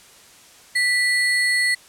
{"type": "tone with sample-and-hold", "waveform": "sine", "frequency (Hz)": 1975.5, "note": "B6", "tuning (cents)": 0, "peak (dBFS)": -16, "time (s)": [0.75, 1.75], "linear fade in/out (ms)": 10, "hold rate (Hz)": 6300, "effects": ["white hiss -48 dBFS RMS until 1.88 s", "low-pass 10000 Hz 12 dB/octave"]}